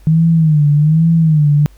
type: tone with vibrato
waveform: sine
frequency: 155.56 Hz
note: D#3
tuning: in tune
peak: -7 dBFS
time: 0.07-1.66 s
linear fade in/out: 0 ms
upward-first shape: sine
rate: 1.2 Hz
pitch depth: 110 cents each way
effects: added 50 Hz sine -39 dBFS peak until 1.77 s + pink hiss -52 dBFS RMS until 1.77 s